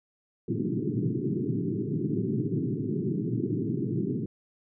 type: band-pass noise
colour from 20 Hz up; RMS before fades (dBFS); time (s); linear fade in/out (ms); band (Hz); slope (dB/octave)
pink; -29; 0.48-4.26; 5; 110 to 410; 96
effects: none